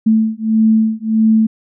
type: beating tone pair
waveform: sine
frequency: 219.6 / 221.2 Hz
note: A3 / A3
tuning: -3 / +9 cents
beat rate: 1.6 Hz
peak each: -13 dBFS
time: 0.06-1.47 s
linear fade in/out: 10 ms
effects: none